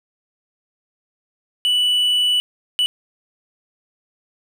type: tone bursts at uneven times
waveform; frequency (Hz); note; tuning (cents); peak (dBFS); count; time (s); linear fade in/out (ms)
triangle; 2963; F#7; +2; -13; 2; 1.65-2.4 / 2.79-2.86; 0
effects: none